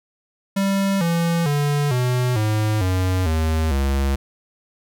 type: tone with pitch steps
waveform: square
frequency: 196 / 168.67 / 145.15 / 124.91 / 107.49 / 92.5 / 79.6 / 68.5 Hz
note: G3 / E3 / D3 / B2 / A2 / F#2 / D#2 / C#2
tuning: 0 / +40 / -20 / +20 / -40 / 0 / +40 / -20 cents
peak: -18 dBFS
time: 0.56-4.16 s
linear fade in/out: 10 ms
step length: 450 ms
effects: none